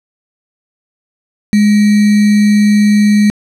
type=tone with sample-and-hold; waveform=sine; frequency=208 Hz; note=G#3; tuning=3 cents sharp; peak=-5 dBFS; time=1.53-3.3 s; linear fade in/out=0 ms; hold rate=2100 Hz; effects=low-pass 9000 Hz 12 dB/octave